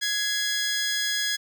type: tone pair together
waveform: 15% pulse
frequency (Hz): 1670.4 / 2065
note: G#6 / C7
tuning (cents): +10 / -23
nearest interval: major third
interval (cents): 367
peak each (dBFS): -18 / -29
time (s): 0.01-1.37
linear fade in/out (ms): 20
effects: none